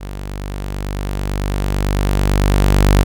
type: tone with level ramp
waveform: sawtooth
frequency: 49 Hz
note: G1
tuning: in tune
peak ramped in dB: -22 to -4 dBFS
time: 0-3.04 s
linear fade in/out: 20 ms
effects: none